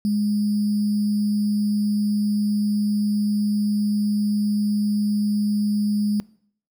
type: tone with sample-and-hold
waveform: sine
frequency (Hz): 207.7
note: G#3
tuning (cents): 0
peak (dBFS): -18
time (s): 0.05-6.2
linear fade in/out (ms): 0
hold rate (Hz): 4900
effects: noise-tail reverb RT60 0.6 s tail -22 dB re dry